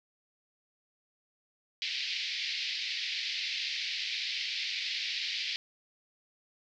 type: band-pass noise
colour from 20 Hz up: white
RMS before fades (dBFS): -35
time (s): 1.82-5.56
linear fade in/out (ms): 0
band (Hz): 2000 to 4900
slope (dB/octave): 48
effects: none